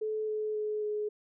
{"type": "tone with pitch steps", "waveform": "sine", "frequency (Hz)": [432.4, 428.7, 425, 421.3], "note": ["A4", "A4", "G#4", "G#4"], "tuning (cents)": [-30, -45, 40, 25], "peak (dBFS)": -30, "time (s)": [0.01, 1.09], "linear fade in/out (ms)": 10, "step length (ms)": 270, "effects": []}